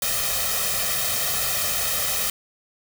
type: noise with comb filter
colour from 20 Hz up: white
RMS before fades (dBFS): -24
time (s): 0.02-2.3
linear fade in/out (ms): 2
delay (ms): 1.6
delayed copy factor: +0.95
effects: none